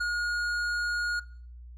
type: tone with tanh clipping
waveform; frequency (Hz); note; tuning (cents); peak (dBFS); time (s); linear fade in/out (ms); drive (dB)
sine; 1436; F6; +48; -28; 0-1.2; 10; 10
effects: noise-tail reverb RT60 0.5 s tail -20 dB re dry + added 60 Hz sine -43 dBFS peak until 1.77 s